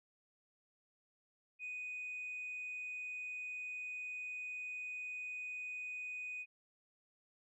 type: tone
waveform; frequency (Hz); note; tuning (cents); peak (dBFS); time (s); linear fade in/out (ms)
sine; 2489; D#7; 0; -40; 1.59-6.46; 50
effects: tanh soft clip ceiling -38 dBFS